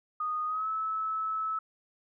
sine tone with pitch glide, 1237 to 1301.5 Hz, D#6 to E6, -10 to -22 cents, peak -29 dBFS, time 0.2-1.59 s, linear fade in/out 5 ms, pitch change +88 cents, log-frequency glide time 0.46-0.68 s, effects none

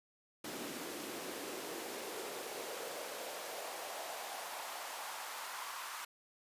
pink noise with high-pass filter sweep, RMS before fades -44 dBFS, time 0.44-6.05 s, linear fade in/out 5 ms, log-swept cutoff 270 to 1100 Hz, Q 2.3, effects resampled to 32000 Hz

